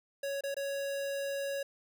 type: tone with dropouts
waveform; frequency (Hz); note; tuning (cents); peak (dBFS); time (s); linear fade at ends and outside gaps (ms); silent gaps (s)
square; 556; C#5; +5; -34; 0.23-1.63; 5; 0.409-0.436 / 0.544-0.566
effects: none